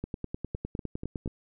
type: two click trains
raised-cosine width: 3 ms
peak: -23 / -20 dBFS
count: 4 / 13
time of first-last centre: 0.55-1.276 / 0.04-1.26 s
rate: 4.13 / 9.84 Hz
effects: none